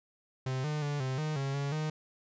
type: tone with pitch steps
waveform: 45% pulse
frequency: 130.4 / 151 / 145.2 / 130.8 / 154 / 137 / 140.8 / 154.4 Hz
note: C3 / D3 / D3 / C3 / D#3 / C#3 / C#3 / D#3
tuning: -5 / +48 / -19 / 0 / -17 / -20 / +27 / -13 cents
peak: -31 dBFS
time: 0.46-1.9 s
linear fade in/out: 5 ms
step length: 180 ms
effects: resampled to 16000 Hz

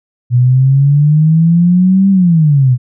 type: exponential two-way sweep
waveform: sine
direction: up then down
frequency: 120.9 to 197.3 to 120.9 Hz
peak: -5 dBFS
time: 0.3-2.78 s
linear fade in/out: 50 ms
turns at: 2.1 s
effects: none

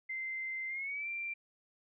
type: tone with pitch glide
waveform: sine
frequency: 2079 to 2361 Hz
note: C7 to D7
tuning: -12 to +9 cents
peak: -36 dBFS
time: 0.09-1.34 s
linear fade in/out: 10 ms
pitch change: +221 cents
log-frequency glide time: 0.68-1.08 s
effects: none

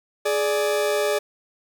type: tone pair together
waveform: 40% pulse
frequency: 418.8 / 587.3 Hz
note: G#4 / D5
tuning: +15 / 0 cents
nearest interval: tritone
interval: 585 cents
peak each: -22 dBFS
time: 0.25-1.19 s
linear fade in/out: 10 ms
effects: 8-bit

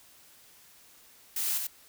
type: noise with echo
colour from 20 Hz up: blue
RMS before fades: -31 dBFS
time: 1.36-1.58 s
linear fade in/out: 5 ms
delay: 91 ms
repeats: 1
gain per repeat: -3 dB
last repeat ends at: 1.671 s
effects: white hiss -57 dBFS RMS until 1.88 s

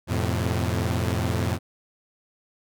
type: chord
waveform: sawtooth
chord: F major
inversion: none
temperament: equal with one note detuned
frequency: 87.31 / 110 / 127.83 Hz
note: F2 / A2 / C3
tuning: 0 / 0 / -40 cents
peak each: -22 / -23 / -26 dBFS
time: 0.07-1.59 s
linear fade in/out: 50 ms
effects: none

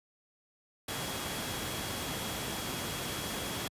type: tone in noise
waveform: sine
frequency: 3322 Hz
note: G#7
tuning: in tune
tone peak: -45 dBFS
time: 0.88-3.68 s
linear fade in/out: 5 ms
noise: pink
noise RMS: -36 dBFS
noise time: 0.88-3.68 s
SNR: -12 dB
effects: high-pass 80 Hz 12 dB/octave + resampled to 32000 Hz

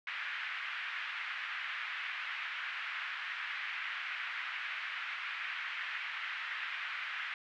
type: band-pass noise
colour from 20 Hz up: pink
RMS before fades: -40 dBFS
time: 0.07-7.34 s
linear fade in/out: 2 ms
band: 1500 to 2600 Hz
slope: 24 dB/octave
effects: none

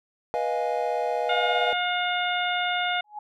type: chord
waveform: triangle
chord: F half-diminished seventh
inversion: second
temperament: equal with one note detuned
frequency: 487.9 / 622.3 / 698.5 / 830.6 Hz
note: Cb5 / Eb5 / F5 / Ab5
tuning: -21 / 0 / 0 / 0 cents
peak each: -27 / -28 / -27 / -28 dBFS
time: 0.34-1.73 s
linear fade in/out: 0 ms
type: harmonic tone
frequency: 715 Hz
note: F5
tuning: 41 cents sharp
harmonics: 1 / 2 / 3 / 4 / 5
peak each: -27 / -29 / -31 / -33 / -32 dBFS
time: 1.29-3.01 s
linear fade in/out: 5 ms
type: tone with exponential growth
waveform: sine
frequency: 839 Hz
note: G#5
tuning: 17 cents sharp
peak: -29 dBFS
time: 3.04-3.19 s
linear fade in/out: 5 ms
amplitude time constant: 32 ms
effects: none

